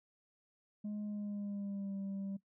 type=tone with pitch glide; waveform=sine; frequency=208.9 to 196.04 Hz; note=G#3 to G3; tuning=+10 to 0 cents; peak=-35 dBFS; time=0.84-2.37 s; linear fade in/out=10 ms; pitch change=-110 cents; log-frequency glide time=1.04-1.96 s; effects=noise-tail reverb RT60 0.1 s tail -19 dB re dry + tanh soft clip ceiling -37 dBFS